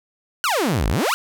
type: exponential two-way sweep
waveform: sawtooth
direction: down then up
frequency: 1530 to 44.32 to 1530 Hz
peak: -14 dBFS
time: 0.44-1.14 s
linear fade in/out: 0 ms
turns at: 0.88 s
effects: none